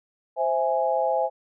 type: chord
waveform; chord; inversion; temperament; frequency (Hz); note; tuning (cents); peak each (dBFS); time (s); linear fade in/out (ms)
sine; C augmented; none; equal; 523.3 / 659.3 / 830.6; C5 / E5 / G#5; 0 / 0 / 0; -25; 0.36-1.3; 50
effects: none